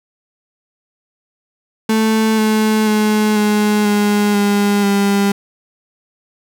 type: tone with pitch steps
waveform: 35% pulse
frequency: 220 / 216.6 / 213.2 / 209.9 / 206.7 / 203.5 / 200.3 Hz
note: A3 / A3 / G#3 / G#3 / G#3 / G#3 / G3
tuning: 0 / -27 / +46 / +19 / -8 / -35 / +38 cents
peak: -10 dBFS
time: 1.89-5.32 s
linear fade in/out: 5 ms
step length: 490 ms
effects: none